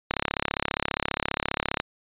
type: click train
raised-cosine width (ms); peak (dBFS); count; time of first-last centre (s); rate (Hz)
0.3; -7; 60; 0.11-1.801; 34.9
effects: resampled to 8000 Hz